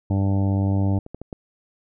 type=harmonic tone; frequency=98 Hz; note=G2; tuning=in tune; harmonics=1 / 2 / 3 / 4 / 5 / 6 / 7 / 8 / 9; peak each=-19 / -25 / -27 / -40 / -39 / -36 / -39 / -40 / -41 dBFS; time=0.1-0.99 s; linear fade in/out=5 ms
type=clicks; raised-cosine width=2 ms; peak=-25 / -20 / -21 / -18 dBFS; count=4; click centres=1.064 / 1.146 / 1.216 / 1.328 s
effects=none